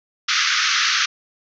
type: band-pass noise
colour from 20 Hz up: pink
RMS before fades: -19 dBFS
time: 0.28-1.06 s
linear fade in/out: 10 ms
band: 1200 to 6300 Hz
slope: 96 dB/octave
effects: none